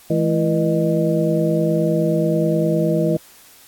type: tone cluster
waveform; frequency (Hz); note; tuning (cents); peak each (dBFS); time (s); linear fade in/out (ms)
sine; 164 / 213.5 / 333.7 / 483 / 614; E3 / G#3 / E4 / B4 / D#5; -9 / +48 / +21 / -39 / -23; -19 / -25 / -21 / -23 / -22; 0.1-3.17; 5
effects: white hiss -47 dBFS RMS until 3.67 s + AAC 64 kbps